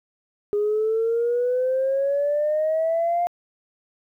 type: exponential sweep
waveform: sine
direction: up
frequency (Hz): 410 to 706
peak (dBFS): -18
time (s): 0.53-3.27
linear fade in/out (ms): 0
effects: tanh soft clip ceiling -15 dBFS + 10-bit